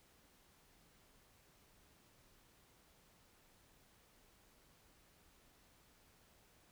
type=silence; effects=pink hiss -69 dBFS RMS until 6.71 s